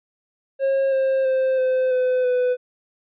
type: tone with pitch steps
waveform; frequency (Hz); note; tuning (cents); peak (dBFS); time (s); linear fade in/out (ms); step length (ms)
triangle; 541 / 532.3 / 523.8 / 515.4 / 507.1 / 499; C#5 / C5 / C5 / C5 / B4 / B4; -42 / +30 / +2 / -26 / +46 / +18; -15; 0.59-2.57; 50; 330
effects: resampled to 8000 Hz